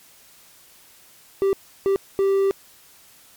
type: tone bursts at uneven times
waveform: triangle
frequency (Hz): 391.2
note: G4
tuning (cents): -4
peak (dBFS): -14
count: 3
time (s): 1.42-1.53 / 1.86-1.96 / 2.19-2.51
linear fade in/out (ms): 0
effects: white hiss -51 dBFS RMS until 3.36 s + MP3 96 kbps

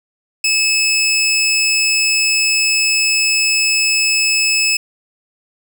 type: tone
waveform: 20% pulse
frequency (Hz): 2600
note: E7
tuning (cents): -24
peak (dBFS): -8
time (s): 0.44-4.77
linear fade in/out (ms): 5
effects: none

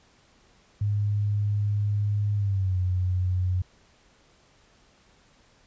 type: tone with pitch glide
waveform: sine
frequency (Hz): 103.2 to 91.41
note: G#2 to F#2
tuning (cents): -10 to -20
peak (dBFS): -22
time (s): 0.81-3.62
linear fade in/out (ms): 5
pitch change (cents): -210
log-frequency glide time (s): 2.35-2.78
effects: pink hiss -60 dBFS RMS until 5.66 s + resampled to 16000 Hz

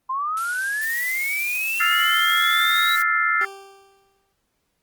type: linear sweep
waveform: sine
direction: up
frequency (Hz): 1025 to 3889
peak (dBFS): -22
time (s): 0.09-2.96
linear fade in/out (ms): 10
type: noise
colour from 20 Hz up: blue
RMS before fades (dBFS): -32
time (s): 0.37-3.02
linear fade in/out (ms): 0
type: chord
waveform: sine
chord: F major seventh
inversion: third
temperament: equal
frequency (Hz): 1318.5 / 1396.9 / 1760 / 2093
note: E6 / F6 / A6 / C7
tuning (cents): 0 / 0 / 0 / 0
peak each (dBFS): -23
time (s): 1.8-3.45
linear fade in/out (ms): 5
type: tone with exponential decay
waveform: 20% pulse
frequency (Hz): 392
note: G4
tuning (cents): 0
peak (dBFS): -27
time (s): 3.41-4.33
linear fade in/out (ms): 1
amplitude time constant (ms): 200
effects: pink hiss -72 dBFS RMS until 4.82 s + Opus 24 kbps

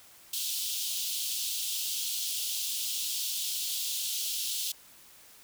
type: high-pass noise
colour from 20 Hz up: pink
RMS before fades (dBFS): -33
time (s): 0.33-4.72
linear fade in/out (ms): 5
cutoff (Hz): 3000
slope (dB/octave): 48
effects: white hiss -55 dBFS RMS until 5.43 s

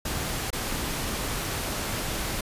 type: noise with dropouts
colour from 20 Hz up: pink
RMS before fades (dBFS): -30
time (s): 0.05-2.41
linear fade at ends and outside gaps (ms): 5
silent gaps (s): 0.505-0.528
effects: resampled to 32000 Hz

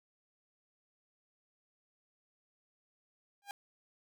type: tone with exponential growth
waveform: sawtooth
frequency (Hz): 805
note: G5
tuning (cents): +46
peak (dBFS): -33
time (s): 3.42-3.51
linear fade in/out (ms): 1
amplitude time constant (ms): 18
effects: none

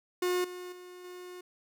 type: tone with level steps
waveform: 45% pulse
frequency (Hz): 360.5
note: F#4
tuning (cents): -45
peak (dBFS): -27 / -40 / -46 / -43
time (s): 0.22-1.41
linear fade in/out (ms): 5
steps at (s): 0.44 / 0.72 / 1.04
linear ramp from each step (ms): 5
effects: none

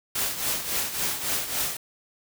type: noise with tremolo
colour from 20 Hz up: white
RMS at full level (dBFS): -25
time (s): 0.15-1.77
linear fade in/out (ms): 5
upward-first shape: triangle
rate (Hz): 3.6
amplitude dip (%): 70
effects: none

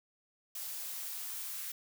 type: noise with high-pass filter sweep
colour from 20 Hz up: blue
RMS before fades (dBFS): -41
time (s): 0.55-1.72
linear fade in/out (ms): 5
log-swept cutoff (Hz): 410 to 1400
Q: 1.5
effects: none

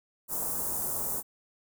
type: band-stop noise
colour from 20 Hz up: white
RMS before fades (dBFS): -32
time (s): 0.28-1.23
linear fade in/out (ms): 50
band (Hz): 1100 to 7700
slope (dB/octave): 24
effects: none

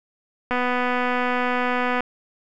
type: click train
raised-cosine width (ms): 0.5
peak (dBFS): -9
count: 372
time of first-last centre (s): 0.51-2.006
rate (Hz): 248
effects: none

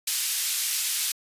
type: band-pass noise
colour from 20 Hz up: white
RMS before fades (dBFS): -27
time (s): 0.07-1.12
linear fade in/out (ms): 5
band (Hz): 2600 to 13000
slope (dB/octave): 12
effects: resampled to 32000 Hz

